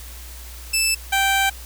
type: tone pair in turn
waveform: 15% pulse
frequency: 2637 / 781.3 Hz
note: E7 / G5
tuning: 0 / -6 cents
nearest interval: octave + major sixth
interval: 2106 cents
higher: first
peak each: -10 dBFS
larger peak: neither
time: 0.73-0.95 / 1.12-1.5 s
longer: second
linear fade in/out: 10 ms
effects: added 60 Hz sine -36 dBFS peak until 1.65 s + white hiss -41 dBFS RMS until 1.65 s